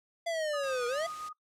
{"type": "linear two-way sweep", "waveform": "square", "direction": "down then up", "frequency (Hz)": [684, 471.4, 684], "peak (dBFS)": -31, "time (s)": [0.26, 1.07], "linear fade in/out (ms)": 10, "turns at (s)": 0.87}
{"type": "tone with tremolo", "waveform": "sine", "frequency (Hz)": 1238, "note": "D#6", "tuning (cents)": -9, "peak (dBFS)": -37, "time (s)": [0.53, 1.33], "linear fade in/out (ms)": 10, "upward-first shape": "sine", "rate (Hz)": 7.4, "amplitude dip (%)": 40}
{"type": "noise", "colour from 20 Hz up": "white", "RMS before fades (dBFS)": -48, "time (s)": [0.63, 1.29], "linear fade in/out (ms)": 5}
{"effects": ["noise-tail reverb RT60 0.1 s tail -18 dB re dry", "low-pass 8000 Hz 12 dB/octave"]}